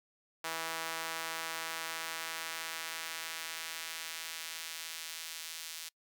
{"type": "tone with high-pass filter sweep", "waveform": "sawtooth", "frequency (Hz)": 163.1, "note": "E3", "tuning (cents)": -18, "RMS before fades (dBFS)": -41, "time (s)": [0.44, 5.89], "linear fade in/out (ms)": 5, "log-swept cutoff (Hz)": [920, 3600], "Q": 0.76, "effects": ["noise-tail reverb RT60 0.1 s tail -25 dB re dry"]}